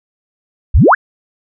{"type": "exponential sweep", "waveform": "sine", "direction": "up", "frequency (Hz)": [44.12, 1864.7], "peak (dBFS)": -4, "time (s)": [0.74, 0.95], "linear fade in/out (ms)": 10, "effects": []}